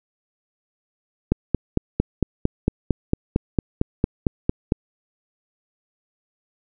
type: click train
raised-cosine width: 3 ms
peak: -4 dBFS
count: 16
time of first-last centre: 1.32-4.721 s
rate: 4.41 Hz
effects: none